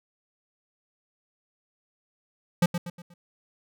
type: tone with echo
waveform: square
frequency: 174.3 Hz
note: F3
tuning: 3 cents flat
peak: -18 dBFS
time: 2.62-2.66 s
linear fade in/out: 5 ms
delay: 120 ms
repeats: 4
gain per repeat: -8 dB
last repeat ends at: 3.14 s
effects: none